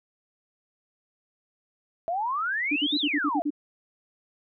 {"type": "exponential two-way sweep", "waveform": "sine", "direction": "up then down", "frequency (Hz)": [650, 4086, 650], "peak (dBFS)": -25, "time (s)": [2.08, 3.42], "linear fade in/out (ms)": 0, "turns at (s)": 2.98}
{"type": "tone bursts", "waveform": "sine", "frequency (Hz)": 293.7, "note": "D4", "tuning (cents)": 0, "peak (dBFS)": -23, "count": 8, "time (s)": [2.71, 3.505], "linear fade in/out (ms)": 10, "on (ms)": 53, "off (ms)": 53}
{"effects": []}